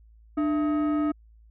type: tone with frequency modulation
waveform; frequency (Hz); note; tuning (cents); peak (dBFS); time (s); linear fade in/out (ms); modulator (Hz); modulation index
sine; 298.2; D4; +27; -20; 0.37-1.12; 10; 966; 0.47
effects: tanh soft clip ceiling -20 dBFS + added 55 Hz sine -51 dBFS peak until 1.5 s